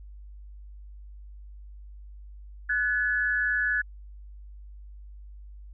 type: tone pair together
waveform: sine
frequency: 1483 / 1707.4 Hz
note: F#6 / G#6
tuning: +4 / +47 cents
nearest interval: major second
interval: 243 cents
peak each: -27 / -25 dBFS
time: 2.69-3.82 s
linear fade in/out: 10 ms
effects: added 50 Hz sine -42 dBFS peak until 5.73 s